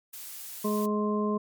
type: noise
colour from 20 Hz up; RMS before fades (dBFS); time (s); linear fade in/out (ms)
blue; -41; 0.13-0.86; 5
type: harmonic tone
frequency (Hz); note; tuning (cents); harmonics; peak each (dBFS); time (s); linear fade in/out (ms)
210; G#3; +19; 1 / 2 / 3 / 5; -27 / -30 / -37 / -33; 0.64-1.38; 10
effects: MP3 96 kbps